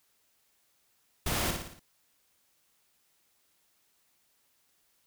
pink noise with echo, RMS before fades -31 dBFS, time 1.26-1.51 s, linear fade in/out 5 ms, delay 57 ms, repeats 5, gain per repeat -5 dB, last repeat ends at 1.795 s, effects white hiss -71 dBFS RMS until 5.06 s

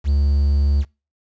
triangle tone with quantisation, 71 Hz, C#2, 42 cents sharp, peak -12 dBFS, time 0.04-0.85 s, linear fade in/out 50 ms, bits 7, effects noise-tail reverb RT60 0.3 s tail -24 dB re dry + resampled to 16000 Hz

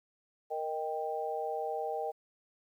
sine chord, Eb major, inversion second, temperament equal with one note detuned, 466.2 / 622.3 / 787.6 Hz, Bb4 / Eb5 / G5, 0 / 0 / +8 cents, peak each -37 / -38 / -36 dBFS, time 0.5-2.12 s, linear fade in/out 20 ms, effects 11-bit

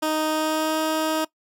15% pulse tone with pitch glide, 311.1 to 314.7 Hz, D#4 to D#4, 0 to +20 cents, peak -15 dBFS, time 0.02-1.25 s, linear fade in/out 10 ms, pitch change +20 cents, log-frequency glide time 0.31-0.81 s, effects noise-tail reverb RT60 0.1 s tail -20 dB re dry

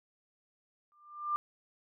sine tone with exponential growth, 1193 Hz, D6, 27 cents sharp, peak -26 dBFS, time 0.92-1.36 s, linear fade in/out 0 ms, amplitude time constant 94 ms, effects none

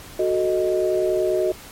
sine chord, D# diminished, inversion first, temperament equal, 370 / 440 / 622.3 Hz, F#4 / A4 / D#5, 0 / 0 / 0 cents, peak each -20 / -26 / -22 dBFS, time 0.19-1.52 s, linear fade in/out 5 ms, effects pink hiss -41 dBFS RMS until 1.71 s + MP3 64 kbps

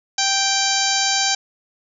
harmonic tone, 784 Hz, G5, in tune, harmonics 1 / 2 / 3 / 4 / 5 / 6 / 7 / 8 / 9, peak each -24 / -26 / -28 / -27 / -25 / -24 / -26 / -24 / -27 dBFS, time 0.18-1.35 s, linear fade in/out 5 ms, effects none

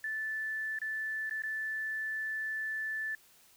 sine tone with dropouts, 1753 Hz, A6, 7 cents flat, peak -33 dBFS, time 0.04-3.15 s, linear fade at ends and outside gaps 2 ms, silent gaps 0.788-0.816 / 1.296-1.309 / 1.421-1.435 s, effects white hiss -62 dBFS RMS until 3.56 s

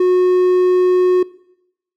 triangle tone, 364.4 Hz, F#4, 26 cents flat, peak -8 dBFS, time 0-1.23 s, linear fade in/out 5 ms, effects noise-tail reverb RT60 0.8 s tail -20 dB re dry

